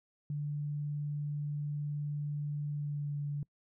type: tone with pitch glide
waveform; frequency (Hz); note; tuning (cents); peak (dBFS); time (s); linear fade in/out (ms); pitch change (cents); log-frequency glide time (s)
sine; 146.83 to 144.89; D3 to D3; 0 to -23; -33; 0.3-3.43; 2; -23; 2.71-3.17
effects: noise-tail reverb RT60 0.1 s tail -25 dB re dry